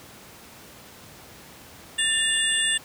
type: tone cluster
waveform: sine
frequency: 1785 / 2811 / 3484 / 8140 Hz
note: A6 / F7 / A7 / C9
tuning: +24 / +11 / -18 / -49 cents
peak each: -26 dBFS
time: 1.98-2.78 s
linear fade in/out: 10 ms
effects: pink hiss -46 dBFS RMS until 2.84 s + high-pass 80 Hz 12 dB/octave